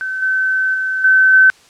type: tone with level steps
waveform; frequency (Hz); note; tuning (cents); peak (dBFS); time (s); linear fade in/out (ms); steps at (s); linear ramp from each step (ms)
sine; 1531; G6; -41; -19 / -13 / -16 / -7 / -5; 0.01-1.5; 0; 0.22 / 0.74 / 1.04 / 1.33; 5
effects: white hiss -47 dBFS RMS until 1.69 s + low-pass 7000 Hz 12 dB/octave